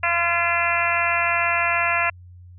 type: harmonic tone with a mistuned harmonic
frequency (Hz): 342.6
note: F4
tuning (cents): -33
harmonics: 2 / 3 / 4 / 5 / 6 / 7 / 8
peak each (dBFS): -26 / -26 / -26 / -26 / -26 / -26 / -26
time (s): 0.03-2.1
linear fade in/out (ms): 5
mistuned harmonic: 8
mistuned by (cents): -28
effects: added 89 Hz sine -41 dBFS peak until 2.58 s